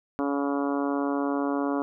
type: harmonic tone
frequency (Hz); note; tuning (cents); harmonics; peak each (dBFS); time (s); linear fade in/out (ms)
141.3; C#3; +34; 2 / 3 / 4 / 5 / 6 / 7 / 8 / 9 / 10; -26 / -33 / -34 / -35 / -39 / -37 / -37 / -42 / -42; 0.19-1.82; 0
effects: none